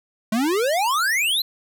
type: exponential sweep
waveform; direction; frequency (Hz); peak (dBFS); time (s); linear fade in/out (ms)
square; up; 208.2 to 4186; -19; 0.32-1.42; 5
effects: none